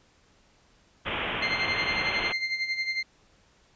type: low-pass noise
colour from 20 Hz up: white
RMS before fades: -31 dBFS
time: 1.05-2.33 s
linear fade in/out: 20 ms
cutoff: 3300 Hz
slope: 96 dB/octave
type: tone with tremolo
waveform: 35% pulse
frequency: 2093 Hz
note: C7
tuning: in tune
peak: -23 dBFS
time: 1.42-3.03 s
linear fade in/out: 5 ms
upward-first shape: sine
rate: 11 Hz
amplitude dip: 65%
effects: pink hiss -62 dBFS RMS until 3.75 s + resampled to 16000 Hz